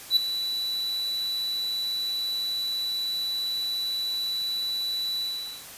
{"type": "tone with ADSR envelope", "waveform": "triangle", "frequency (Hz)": 3957, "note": "B7", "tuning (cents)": 3, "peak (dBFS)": -13, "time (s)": [0.1, 5.66], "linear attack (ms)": 66, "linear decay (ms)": 5, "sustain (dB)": -12, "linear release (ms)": 450, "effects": ["white hiss -43 dBFS RMS until 5.77 s", "resampled to 32000 Hz"]}